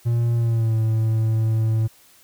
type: tone with pitch glide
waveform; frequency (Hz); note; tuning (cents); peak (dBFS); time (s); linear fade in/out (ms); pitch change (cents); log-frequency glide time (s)
triangle; 117.7 to 111.09; A#2 to A2; +17 to +17; -15; 0.05-1.88; 20; -100; 0.35-0.77
effects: white hiss -53 dBFS RMS until 2.23 s